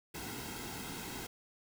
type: noise with comb filter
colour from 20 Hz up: pink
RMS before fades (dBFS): -43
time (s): 0.14-1.27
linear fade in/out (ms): 10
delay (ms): 1.7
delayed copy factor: -0.65
effects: none